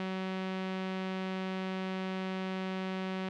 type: tone with low-pass filter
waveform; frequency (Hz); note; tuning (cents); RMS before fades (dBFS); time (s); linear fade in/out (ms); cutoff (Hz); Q
sawtooth; 188.3; F#3; +31; -36; 0-3.29; 2; 3100; 1.3
effects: none